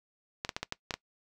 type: clicks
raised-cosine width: 0.2 ms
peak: -15 dBFS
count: 7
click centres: 0.449 / 0.492 / 0.565 / 0.63 / 0.724 / 0.908 / 0.94 s
effects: noise-tail reverb RT60 0.1 s tail -21 dB re dry